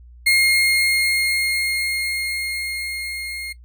35% pulse tone with level ramp, 2138 Hz, C7, 37 cents sharp, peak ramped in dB -11 to -26 dBFS, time 0.26-3.53 s, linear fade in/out 10 ms, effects noise-tail reverb RT60 0.1 s tail -19 dB re dry + added 60 Hz sine -41 dBFS peak until 3.64 s

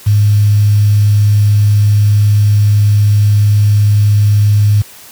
sine tone with quantisation, 103.83 Hz, G#2, in tune, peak -5 dBFS, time 0.06-4.82 s, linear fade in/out 10 ms, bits 5, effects white hiss -36 dBFS RMS until 5.11 s + high-pass 60 Hz 12 dB/octave

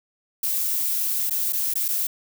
violet noise with dropouts, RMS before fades -24 dBFS, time 0.43-2.07 s, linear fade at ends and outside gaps 5 ms, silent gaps 1.297-1.307 / 1.525-1.531 / 1.739-1.755 / 1.882-1.886 s, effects none

